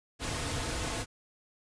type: noise with comb filter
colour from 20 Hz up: pink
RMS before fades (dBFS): -34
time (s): 0.19-1.06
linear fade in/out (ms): 50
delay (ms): 5.1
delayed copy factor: -0.5
effects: resampled to 22050 Hz